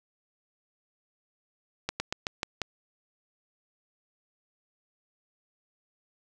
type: slowing click train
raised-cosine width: 0.2 ms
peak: -12 dBFS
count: 6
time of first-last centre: 1.89-2.617 s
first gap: 110 ms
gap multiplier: 1.14
effects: none